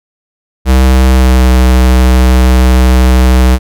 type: tone with pitch glide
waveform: square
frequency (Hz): 64.8 to 63.36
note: C2 to B1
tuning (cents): -16 to +45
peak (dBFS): -4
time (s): 0.65-3.59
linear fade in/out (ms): 50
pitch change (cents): -39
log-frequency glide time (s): 0.86-1.53
effects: none